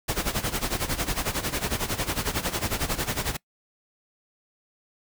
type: noise with tremolo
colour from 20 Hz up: pink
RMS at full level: -25 dBFS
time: 0.08-3.37 s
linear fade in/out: 10 ms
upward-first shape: sine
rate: 11 Hz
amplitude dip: 80%
effects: noise-tail reverb RT60 0.1 s tail -24 dB re dry